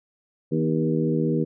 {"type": "harmonic tone with a mistuned harmonic", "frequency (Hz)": 79.7, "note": "D#2", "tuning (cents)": 42, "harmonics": [2, 3, 4, 5, 6], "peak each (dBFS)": [-24, -26, -27, -28, -29], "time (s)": [0.51, 1.45], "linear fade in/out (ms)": 20, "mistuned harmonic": 4, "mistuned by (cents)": -24, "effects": []}